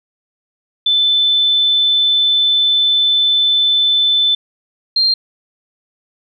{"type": "tone pair in turn", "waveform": "sine", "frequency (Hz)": [3520, 4186], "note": ["A7", "C8"], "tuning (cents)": [0, 0], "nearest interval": "minor third", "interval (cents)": 300, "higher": "second", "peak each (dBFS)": -10, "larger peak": "neither", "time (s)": [[0.86, 4.35], [4.96, 5.14]], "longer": "first", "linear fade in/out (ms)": 5, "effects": []}